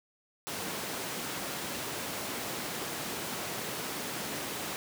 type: high-pass noise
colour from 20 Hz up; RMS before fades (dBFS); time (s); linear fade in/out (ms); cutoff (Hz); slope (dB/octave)
pink; -37; 0.47-4.76; 0; 190; 12
effects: none